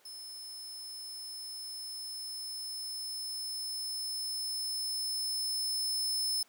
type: tone with level ramp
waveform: sawtooth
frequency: 5240 Hz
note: E8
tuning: 11 cents flat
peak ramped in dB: -41 to -27 dBFS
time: 0.05-6.43 s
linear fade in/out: 5 ms
effects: pink hiss -64 dBFS RMS until 6.48 s + high-pass 400 Hz 12 dB/octave